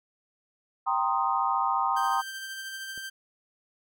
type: chord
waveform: sine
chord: C minor seventh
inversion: second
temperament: equal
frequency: 784 / 932.3 / 1046.5 / 1244.5 Hz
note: G5 / Bb5 / C6 / Eb6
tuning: 0 / 0 / 0 / 0 cents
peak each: -29 dBFS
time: 0.86-2.22 s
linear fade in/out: 20 ms
type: tone with tremolo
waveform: sawtooth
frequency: 1568 Hz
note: G6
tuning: in tune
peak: -31 dBFS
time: 1.96-3.1 s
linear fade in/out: 10 ms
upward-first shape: sine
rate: 13 Hz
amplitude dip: 30%
type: click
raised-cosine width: 2 ms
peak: -37 dBFS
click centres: 2.977 s
effects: none